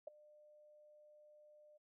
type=tone with ADSR envelope; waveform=sine; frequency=600 Hz; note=D5; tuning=37 cents sharp; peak=-40 dBFS; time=0.07-1.78 s; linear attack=6 ms; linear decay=9 ms; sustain=-22 dB; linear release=16 ms; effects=noise-tail reverb RT60 0.1 s tail -26 dB re dry